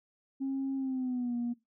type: tone with pitch glide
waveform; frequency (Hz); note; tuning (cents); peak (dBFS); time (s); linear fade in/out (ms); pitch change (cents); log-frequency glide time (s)
sine; 270.1 to 239.2; C#4 to A#3; -45 to +45; -29; 0.4-1.54; 20; -210; 0.76-1.36
effects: noise-tail reverb RT60 0.2 s tail -19 dB re dry + tanh soft clip ceiling -27 dBFS